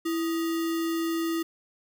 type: tone with sample-and-hold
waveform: sine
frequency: 330.6 Hz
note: E4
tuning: 5 cents sharp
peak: -25 dBFS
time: 0.05-1.43 s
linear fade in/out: 10 ms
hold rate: 1575 Hz
effects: none